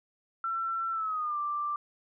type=tone with pitch glide; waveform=sine; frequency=1346 to 1178.5 Hz; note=E6 to D6; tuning=+36 to +6 cents; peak=-29 dBFS; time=0.44-1.76 s; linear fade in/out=2 ms; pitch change=-230 cents; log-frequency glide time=0.92-1.38 s; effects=none